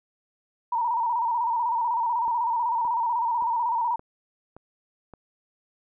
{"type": "tone with vibrato", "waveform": "sine", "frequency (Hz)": 940, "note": "A#5", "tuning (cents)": 14, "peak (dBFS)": -22, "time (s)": [0.72, 3.96], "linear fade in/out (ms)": 5, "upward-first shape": "square", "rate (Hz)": 16, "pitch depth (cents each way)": 58}
{"type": "click train", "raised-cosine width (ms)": 1, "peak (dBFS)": -30, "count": 6, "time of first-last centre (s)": [2.28, 5.137], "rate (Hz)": 1.75}
{"effects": []}